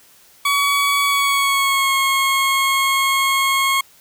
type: tone with pitch glide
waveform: 20% pulse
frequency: 1131 to 1086.2 Hz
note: C#6 to C#6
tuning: +34 to -36 cents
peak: -10 dBFS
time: 0.45-3.81 s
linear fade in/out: 5 ms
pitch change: -70 cents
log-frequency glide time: 1.06-1.93 s
effects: white hiss -50 dBFS RMS until 4 s